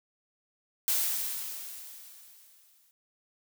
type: noise with exponential decay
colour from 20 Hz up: blue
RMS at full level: -26 dBFS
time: 0.88-2.91 s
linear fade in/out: 0 ms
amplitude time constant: 440 ms
effects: none